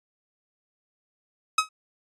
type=tone with exponential decay; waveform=sawtooth; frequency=1274 Hz; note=D#6; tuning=41 cents sharp; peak=-11 dBFS; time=1.58-1.69 s; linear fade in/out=5 ms; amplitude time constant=22 ms; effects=resampled to 22050 Hz